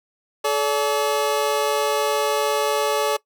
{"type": "tone pair together", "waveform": "25% pulse", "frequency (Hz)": [430, 573], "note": ["A4", "D5"], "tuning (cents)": [-40, -43], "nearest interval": "perfect fourth", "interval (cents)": 497, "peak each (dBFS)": -18, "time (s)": [0.44, 3.17], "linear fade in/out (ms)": 10, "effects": ["noise-tail reverb RT60 0.1 s tail -20 dB re dry"]}